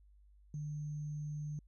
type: tone with sample-and-hold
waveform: sine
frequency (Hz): 150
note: D3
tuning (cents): +37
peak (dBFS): -38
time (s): 0.54-1.59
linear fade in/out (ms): 2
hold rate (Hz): 6300
effects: added 50 Hz sine -60 dBFS peak until 1.67 s + resampled to 24000 Hz